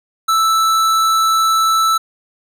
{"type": "tone with hard clipping", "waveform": "sine", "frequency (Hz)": 1318.5, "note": "E6", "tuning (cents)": 0, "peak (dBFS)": -13, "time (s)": [0.28, 1.98], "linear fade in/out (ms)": 10, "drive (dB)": 16, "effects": []}